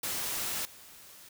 white noise with level steps, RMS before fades -34 / -52 dBFS, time 0.03-1.29 s, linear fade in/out 5 ms, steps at 0.65 s, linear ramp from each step 2 ms, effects none

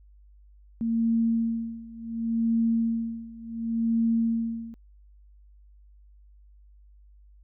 sine tone with tremolo, 228.6 Hz, A#3, 34 cents flat, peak -20 dBFS, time 0.81-4.74 s, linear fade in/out 0 ms, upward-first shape sine, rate 0.69 Hz, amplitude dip 90%, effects added 50 Hz sine -51 dBFS peak until 7.43 s

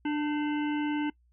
harmonic tone with a mistuned harmonic, 296.9 Hz, D4, 19 cents sharp, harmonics 1 / 3 / 5 / 7 / 9 / 10, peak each -27 / -37 / -41 / -44 / -46 / -47 dBFS, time 0.05-1.1 s, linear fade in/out 5 ms, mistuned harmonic 5, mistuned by +58 cents, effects noise-tail reverb RT60 0.1 s tail -23 dB re dry + added 60 Hz sine -62 dBFS peak until 1.32 s

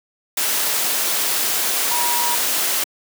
sine tone in noise, 958 Hz, A#5, 47 cents sharp, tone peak -22 dBFS, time 1.91-2.35 s, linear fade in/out 5 ms, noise white, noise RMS -20 dBFS, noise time 0.37-2.84 s, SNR -5 dB, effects high-pass 300 Hz 12 dB/octave

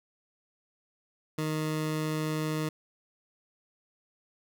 20% pulse tone, 155.4 Hz, D#3, 2 cents flat, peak -24 dBFS, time 1.38-2.69 s, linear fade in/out 5 ms, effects none

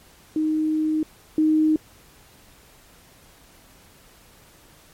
sine tone pair in turn, 311.1 / 311.1 Hz, D#4 / D#4, 0 / 0 cents, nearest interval unison, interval 0 cents, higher neither, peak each -19 / -15 dBFS, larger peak second, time 0.36-1.03 / 1.38-1.76 s, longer first, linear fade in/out 2 ms, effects pink hiss -52 dBFS RMS until 4.93 s + MP3 64 kbps

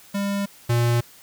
square tone pair in turn, 200 / 118.92 Hz, G3 / A#2, +35 / +35 cents, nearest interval major sixth, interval 900 cents, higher first, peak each -23 / -18 dBFS, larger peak second, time 0.14-0.46 / 0.69-1.01 s, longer neither, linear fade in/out 10 ms, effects white hiss -49 dBFS RMS until 1.22 s

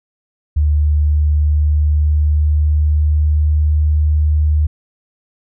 sine tone with pitch glide, 74.6 to 75.9 Hz, D2 to D#2, +28 to -42 cents, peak -10 dBFS, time 0.56-4.67 s, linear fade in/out 10 ms, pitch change +30 cents, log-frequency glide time 0.69-3.82 s, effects none

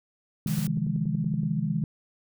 sine chord, F minor seventh, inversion second, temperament equal with one note detuned, 130.81 / 155.56 / 171.61 / 207.7 Hz, C3 / Eb3 / F3 / Ab3, 0 / 0 / -30 / 0 cents, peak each -33 / -28 / -31 / -30 dBFS, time 0.46-1.84 s, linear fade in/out 2 ms
white noise, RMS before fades -39 dBFS, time 0.47-0.67 s, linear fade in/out 2 ms
click train, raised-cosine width 3 ms, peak -30 dBFS, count 11, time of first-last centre 0.49-1.433 s, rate 10.6 Hz
effects none

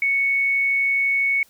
sine tone, 2217 Hz, C#7, in tune, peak -17 dBFS, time 0.02-1.43 s, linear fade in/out 2 ms, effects white hiss -56 dBFS RMS until 1.49 s

